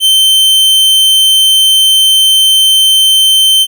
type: tone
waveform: 45% pulse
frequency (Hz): 3100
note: G7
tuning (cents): -20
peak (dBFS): -4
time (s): 0-3.67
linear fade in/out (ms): 50
effects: none